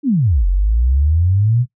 sine exponential two-way sweep, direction down then up, 312.1 to 43.65 to 128.2 Hz, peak -11 dBFS, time 0.03-1.66 s, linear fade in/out 50 ms, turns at 0.47 s, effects noise-tail reverb RT60 0.1 s tail -18 dB re dry

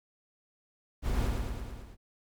brown noise with echo, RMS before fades -30 dBFS, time 1.02-1.31 s, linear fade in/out 50 ms, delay 110 ms, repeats 6, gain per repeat -3 dB, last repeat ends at 1.97 s, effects none

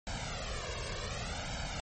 pink noise with flanger, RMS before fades -38 dBFS, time 0.07-1.8 s, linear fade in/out 0 ms, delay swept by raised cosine 1.3 to 1.84 ms, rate 0.67 Hz, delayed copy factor +0.8, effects low-pass 9000 Hz 12 dB/octave + MP3 32 kbps

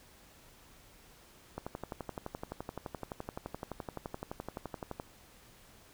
click train, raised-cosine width 1 ms, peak -24 dBFS, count 41, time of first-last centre 1.58-4.999 s, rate 11.7 Hz, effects pink hiss -59 dBFS RMS until 5.93 s

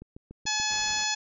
click train, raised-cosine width 3 ms, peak -30 dBFS, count 5, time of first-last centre 0.02-0.6 s, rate 6.9 Hz
harmonic tone, 853 Hz, G#5, 46 cents sharp, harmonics 1 / 2 / 3 / 4 / 5 / 6 / 7 / 8, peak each -34 / -34 / -34 / -34 / -34 / -34 / -34 / -34 dBFS, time 0.46-1.15 s, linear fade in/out 10 ms
pink low-pass noise, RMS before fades -47 dBFS, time 0.7-1.04 s, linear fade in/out 0 ms, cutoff 4600 Hz, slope 12 dB/octave
effects none

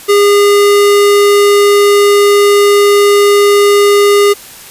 square tone, 407.1 Hz, G#4, 35 cents flat, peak -5 dBFS, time 0.08-4.34 s, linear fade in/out 20 ms, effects white hiss -32 dBFS RMS until 4.7 s + resampled to 32000 Hz

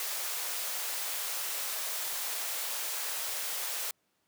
white high-pass noise, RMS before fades -35 dBFS, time 0-3.91 s, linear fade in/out 2 ms, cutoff 460 Hz, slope 24 dB/octave, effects pink hiss -75 dBFS RMS until 4.27 s + high-pass 150 Hz 12 dB/octave

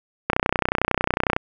click train, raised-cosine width 0.5 ms, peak -3 dBFS, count 34, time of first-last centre 0.3-1.365 s, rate 31 Hz, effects none

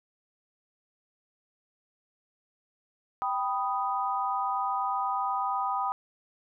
sine chord, G augmented, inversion none, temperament equal, 784 / 987.8 / 1244.5 Hz, G5 / B5 / D#6, 0 / 0 / 0 cents, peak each -31 dBFS, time 3.22-5.92 s, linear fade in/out 0 ms, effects none

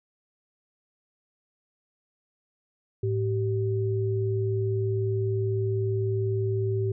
sine tone pair together, 108.1 / 386.1 Hz, A2 / G4, -30 / -26 cents, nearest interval octave + minor seventh, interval 2204 cents, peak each -25 / -28 dBFS, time 3.03-6.92 s, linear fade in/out 5 ms, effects none

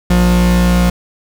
45% pulse tone pair together, 59.47 / 178.2 Hz, A#1 / F3, +35 / +35 cents, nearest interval octave + perfect fifth, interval 1900 cents, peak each -12 dBFS, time 0.1-0.9 s, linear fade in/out 5 ms, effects none

